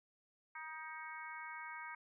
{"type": "harmonic tone with a mistuned harmonic", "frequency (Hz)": 315.7, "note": "D#4", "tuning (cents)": 25, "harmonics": [3, 4, 5, 6, 7], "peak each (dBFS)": [-50, -52, -51, -55, -51], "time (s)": [0.55, 1.95], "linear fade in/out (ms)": 5, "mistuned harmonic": 4, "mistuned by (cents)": -24, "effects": []}